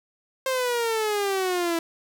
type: exponential sweep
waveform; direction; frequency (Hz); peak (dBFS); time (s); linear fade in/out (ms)
sawtooth; down; 531 to 329.6; -19; 0.46-1.79; 2
effects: none